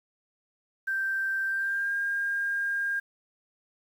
sine tone with pitch glide, 1568 to 1610.2 Hz, G6 to G6, 0 to +46 cents, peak -26 dBFS, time 0.87-3 s, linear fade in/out 10 ms, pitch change +46 cents, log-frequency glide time 1.47-1.93 s, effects 9-bit

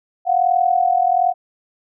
sine tone pair together, 703 / 744.2 Hz, F5 / F#5, +11 / +10 cents, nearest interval minor second, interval 99 cents, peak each -16 dBFS, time 0.25-1.34 s, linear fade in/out 50 ms, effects none

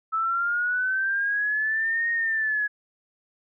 sine linear two-way sweep, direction up then down, 1303 to 1864.7 to 1674 Hz, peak -22 dBFS, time 0.12-2.68 s, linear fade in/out 20 ms, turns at 2.1 s, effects none

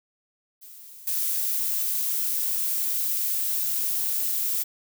violet noise with level steps, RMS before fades -45 / -26 dBFS, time 0.61-4.64 s, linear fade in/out 20 ms, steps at 1.07 s, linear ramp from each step 5 ms, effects none

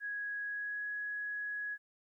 sine tone with pitch glide, 1661.2 to 1674.7 Hz, G#6 to G#6, 0 to +14 cents, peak -36 dBFS, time 0-1.78 s, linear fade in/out 50 ms, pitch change +14 cents, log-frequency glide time 0.44-0.86 s, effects 13-bit

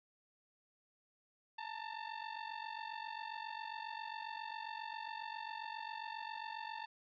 sawtooth ring-modulated tone, 893 Hz, A5, 25 cents sharp, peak -36 dBFS, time 1.58-6.86 s, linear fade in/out 5 ms, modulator 23.7 Hz, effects resampled to 11025 Hz + 12-bit

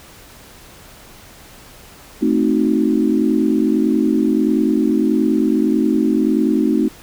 sine chord, A diminished seventh, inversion none, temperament equal, 220 / 261.6 / 311.1 / 370 Hz, A3 / C4 / Eb4 / Gb4, 0 / 0 / 0 / 0 cents, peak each -18 / -18 / -17 / -22 dBFS, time 2.21-6.89 s, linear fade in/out 20 ms, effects pink hiss -42 dBFS RMS until 7.02 s

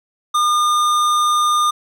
triangle tone with hard clipping, 1212 Hz, D#6, 46 cents flat, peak -15 dBFS, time 0.34-1.71 s, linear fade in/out 10 ms, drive 18 dB, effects none

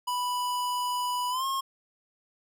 square tone with pitch glide, 987.8 to 1077.2 Hz, B5 to C#6, 0 to -50 cents, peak -28 dBFS, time 0.07-1.61 s, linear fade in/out 10 ms, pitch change +150 cents, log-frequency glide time 1.3-1.45 s, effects none

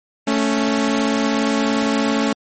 sawtooth tone pair together, 220 / 277.4 Hz, A3 / C#4, 0 / +1 cents, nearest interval major third, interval 401 cents, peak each -15 dBFS, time 0.27-2.33 s, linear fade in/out 5 ms, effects MP3 32 kbps

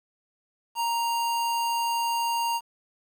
square tone, 933 Hz, A#5, 1 cent sharp, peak -25 dBFS, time 0.75-2.61 s, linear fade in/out 50 ms, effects 9-bit

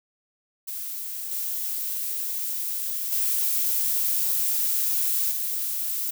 violet noise with level steps, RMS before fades -33 / -29 / -24 / -28 dBFS, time 0.67-6.11 s, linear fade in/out 10 ms, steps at 1.31 / 3.12 / 5.31 s, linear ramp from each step 5 ms, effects none

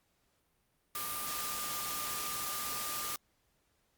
sine tone in noise, 1200 Hz, D6, 37 cents sharp, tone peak -42 dBFS, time 0.95-3.16 s, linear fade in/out 2 ms, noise white, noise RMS -38 dBFS, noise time 0.95-3.16 s, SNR -7 dB, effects pink hiss -75 dBFS RMS until 3.97 s + Opus 48 kbps

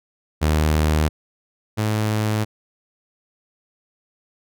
sawtooth tone pair in turn, 77.1 / 107.53 Hz, D#2 / A2, -15 / -39 cents, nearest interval tritone, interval 576 cents, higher second, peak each -12 / -15 dBFS, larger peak first, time 0.41-1.09 / 1.77-2.45 s, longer neither, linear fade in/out 20 ms, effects none

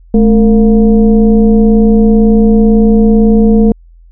sine tone with frequency modulation, 215 Hz, A3, 40 cents flat, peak -3 dBFS, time 0.14-3.72 s, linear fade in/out 2 ms, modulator 244 Hz, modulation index 0.85, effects added 42 Hz sine -36 dBFS peak until 4.11 s

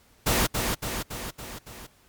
pink noise with echo, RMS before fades -23 dBFS, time 0.26-0.47 s, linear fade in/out 10 ms, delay 280 ms, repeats 5, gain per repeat -4 dB, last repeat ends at 1.87 s, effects pink hiss -60 dBFS RMS until 2.08 s + Opus 48 kbps

